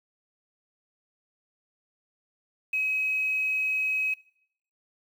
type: tone with quantisation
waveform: sine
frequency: 2545 Hz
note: D#7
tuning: 39 cents sharp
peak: -24 dBFS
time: 2.73-4.14 s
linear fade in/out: 5 ms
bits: 8
effects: noise-tail reverb RT60 0.7 s tail -22 dB re dry